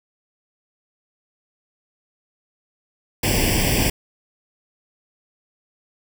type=noise with comb filter; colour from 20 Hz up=pink; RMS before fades=-19 dBFS; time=3.23-3.9 s; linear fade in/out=5 ms; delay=0.38 ms; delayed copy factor=+1; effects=none